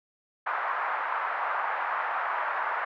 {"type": "band-pass noise", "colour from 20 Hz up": "pink", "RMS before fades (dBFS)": -30, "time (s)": [0.46, 2.85], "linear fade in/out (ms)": 10, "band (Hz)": [830, 1600], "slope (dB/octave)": 24, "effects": []}